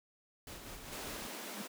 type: noise with tremolo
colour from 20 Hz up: pink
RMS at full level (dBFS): -47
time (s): 0.47-1.27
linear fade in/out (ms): 2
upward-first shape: sine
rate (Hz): 5.2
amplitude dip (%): 35
type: high-pass noise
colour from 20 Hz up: pink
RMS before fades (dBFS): -45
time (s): 0.91-1.68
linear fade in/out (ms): 20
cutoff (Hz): 200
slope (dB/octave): 48
type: tone with exponential growth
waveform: triangle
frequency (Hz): 205.8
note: G#3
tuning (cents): -16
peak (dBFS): -37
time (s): 1.45-1.62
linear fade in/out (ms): 5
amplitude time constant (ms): 35
effects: none